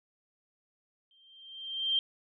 sine tone with exponential growth, 3158 Hz, G7, 12 cents sharp, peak -23 dBFS, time 1.11-1.99 s, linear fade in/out 1 ms, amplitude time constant 190 ms, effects none

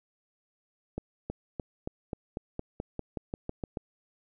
accelerating click train, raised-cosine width 2 ms, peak -20 dBFS, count 14, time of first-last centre 0.98-3.772 s, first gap 320 ms, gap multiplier 0.93, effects none

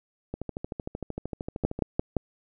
two click trains, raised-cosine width 2 ms, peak -10 / -19 dBFS, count 4 / 20, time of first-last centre 1.65-2.167 / 0.34-1.79 s, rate 5.8 / 13.1 Hz, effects none

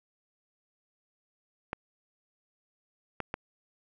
clicks, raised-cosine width 0.5 ms, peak -17 dBFS, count 3, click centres 1.731 / 3.203 / 3.341 s, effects none

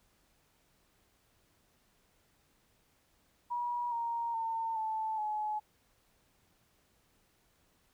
sine tone with pitch steps, 963 / 933.4 / 904.8 / 877 / 850 Hz, B5 / A#5 / A5 / A5 / G#5, -44 / +2 / +48 / -6 / +40 cents, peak -32 dBFS, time 3.5-5.6 s, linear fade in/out 20 ms, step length 420 ms, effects pink hiss -71 dBFS RMS until 7.93 s

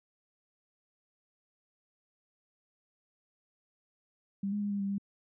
sine tone with pitch steps, 197.8 / 206.5 / 204.2 / 201.5 / 197.5 / 199.3 Hz, G3 / G#3 / G#3 / G3 / G3 / G3, +16 / -10 / -29 / +48 / +13 / +29 cents, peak -30 dBFS, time 4.43-4.982 s, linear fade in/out 5 ms, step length 92 ms, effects none

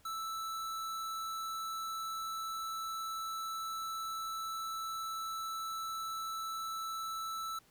square tone, 1318.5 Hz, E6, in tune, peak -38 dBFS, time 0.05-7.59 s, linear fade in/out 5 ms, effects pink hiss -66 dBFS RMS until 7.7 s

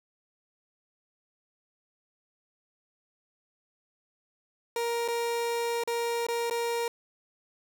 30% pulse tone with dropouts, 469.1 Hz, A#4, 11 cents sharp, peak -25 dBFS, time 4.76-6.88 s, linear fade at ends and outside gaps 2 ms, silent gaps 5.079-5.084 / 5.837-5.875 / 6.267-6.285 / 6.499-6.509 s, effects none

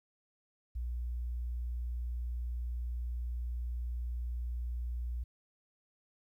sine tone, 60 Hz, B1, 49 cents flat, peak -34 dBFS, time 0.75-5.24 s, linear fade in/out 10 ms, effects 12-bit

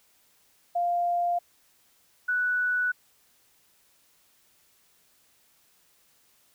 sine tone pair in turn, 698.5 / 1480.1 Hz, F5 / F#6, 0 / 0 cents, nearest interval octave + minor second, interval 1300 cents, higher second, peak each -23 dBFS, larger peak neither, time 0.75-1.39 / 2.28-2.92 s, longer neither, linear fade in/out 10 ms, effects white hiss -64 dBFS RMS until 6.54 s

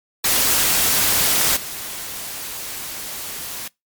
white noise with level steps, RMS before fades -17 / -30 dBFS, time 0.24-3.68 s, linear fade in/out 5 ms, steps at 1.56 s, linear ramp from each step 10 ms, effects noise-tail reverb RT60 0.2 s tail -25 dB re dry + MP3 96 kbps

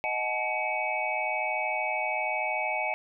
sine tone cluster, 626 / 739 / 860 / 2252 / 2572 Hz, D#5 / F#5 / A5 / C#7 / E7, +10 / -2 / -40 / +27 / -43 cents, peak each -34 / -34 / -33 / -31 / -36 dBFS, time 0.04-2.94 s, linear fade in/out 0 ms, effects none

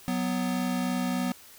square tone pair together, 185 / 248.3 Hz, F#3 / B3, 0 / +9 cents, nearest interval perfect fourth, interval 509 cents, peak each -31 / -29 dBFS, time 0.08-1.32 s, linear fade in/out 0 ms, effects white hiss -51 dBFS RMS until 1.58 s

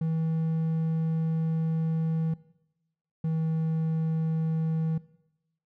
triangle tone pair in turn, 161.4 / 160.55 Hz, E3 / E3, -36 / -45 cents, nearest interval unison, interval 9 cents, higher first, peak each -23 dBFS, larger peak neither, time 0.01-2.34 / 3.24-4.98 s, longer first, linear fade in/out 5 ms, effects noise-tail reverb RT60 0.9 s tail -19 dB re dry

